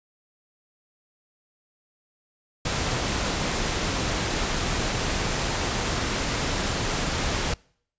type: noise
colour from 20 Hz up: pink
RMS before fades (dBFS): -26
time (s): 2.65-7.54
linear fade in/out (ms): 5
effects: noise-tail reverb RT60 0.6 s tail -26 dB re dry + resampled to 16000 Hz